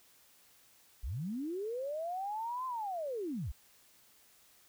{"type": "linear two-way sweep", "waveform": "sine", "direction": "up then down", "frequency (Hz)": [41.91, 1046.5, 41.91], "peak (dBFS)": -35, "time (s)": [1.03, 3.52], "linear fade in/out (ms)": 10, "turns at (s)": 2.66, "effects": ["white hiss -64 dBFS RMS until 4.68 s"]}